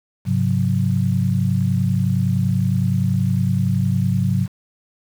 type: tone cluster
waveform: sine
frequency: 102.6 / 133.3 / 182.3 Hz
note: G#2 / C3 / F#3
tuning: -21 / +33 / -25 cents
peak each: -20 dBFS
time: 0.25-4.48 s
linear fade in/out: 50 ms
effects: 7-bit